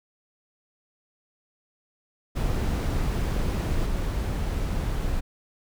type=noise with level steps; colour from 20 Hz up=brown; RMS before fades=-25 / -27 dBFS; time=2.35-5.21 s; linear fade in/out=20 ms; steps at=3.86 s; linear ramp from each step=2 ms; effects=none